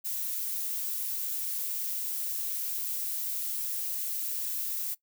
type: noise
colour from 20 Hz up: violet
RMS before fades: -33 dBFS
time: 0.04-4.95 s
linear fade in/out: 20 ms
effects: noise-tail reverb RT60 0.1 s tail -19 dB re dry